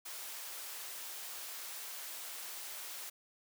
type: high-pass noise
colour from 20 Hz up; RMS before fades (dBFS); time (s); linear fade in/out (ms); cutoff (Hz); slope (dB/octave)
white; -45; 0.05-3.1; 10; 520; 12
effects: none